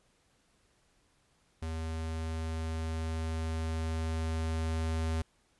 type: tone with level ramp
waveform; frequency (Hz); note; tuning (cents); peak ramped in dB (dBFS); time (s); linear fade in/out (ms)
square; 80.6; E2; -38; -35 to -30; 1.62-5.22; 5
effects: pink hiss -70 dBFS RMS until 5.59 s + resampled to 24000 Hz